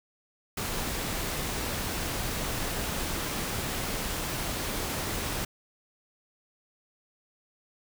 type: noise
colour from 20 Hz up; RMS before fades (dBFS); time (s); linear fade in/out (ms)
pink; -32; 0.57-5.45; 5
effects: none